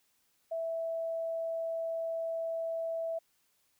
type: tone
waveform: sine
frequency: 658 Hz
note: E5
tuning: 3 cents flat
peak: -32 dBFS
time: 0.51-3.19 s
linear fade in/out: 10 ms
effects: white hiss -73 dBFS RMS until 3.79 s